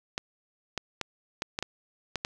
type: clicks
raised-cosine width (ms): 0.2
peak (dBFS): -13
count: 8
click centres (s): 0.179 / 0.777 / 1.013 / 1.421 / 1.589 / 1.626 / 2.157 / 2.249
effects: none